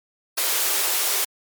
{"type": "high-pass noise", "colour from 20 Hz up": "white", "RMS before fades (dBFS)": -22, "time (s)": [0.37, 1.25], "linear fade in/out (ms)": 10, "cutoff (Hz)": 330, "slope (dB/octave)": 96, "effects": ["MP3 96 kbps"]}